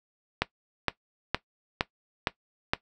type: click train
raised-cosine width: 0.3 ms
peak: -7 dBFS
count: 6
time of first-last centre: 0.42-2.735 s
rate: 2.16 Hz
effects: noise-tail reverb RT60 0.1 s tail -17 dB re dry